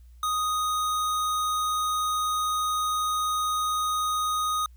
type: tone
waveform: square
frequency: 1244.5 Hz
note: D#6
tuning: in tune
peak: -25 dBFS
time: 0.23-4.66 s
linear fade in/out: 2 ms
effects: added 60 Hz sine -47 dBFS peak until 4.76 s + white hiss -70 dBFS RMS until 4.76 s